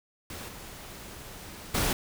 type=noise with level steps; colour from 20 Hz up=pink; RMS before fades=-40 / -44 / -27 dBFS; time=0.3-1.93 s; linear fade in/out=2 ms; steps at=0.48 / 1.74 s; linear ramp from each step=10 ms; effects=none